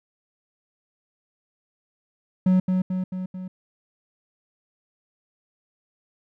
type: tone with echo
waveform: triangle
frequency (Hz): 185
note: F#3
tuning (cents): 0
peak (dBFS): -13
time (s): 2.46-2.6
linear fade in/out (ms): 5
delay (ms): 220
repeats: 4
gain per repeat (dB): -4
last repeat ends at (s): 3.48
effects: none